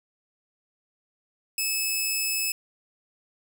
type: tone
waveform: 10% pulse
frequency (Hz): 2598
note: E7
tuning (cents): -26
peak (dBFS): -16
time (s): 1.58-2.52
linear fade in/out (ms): 2
effects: none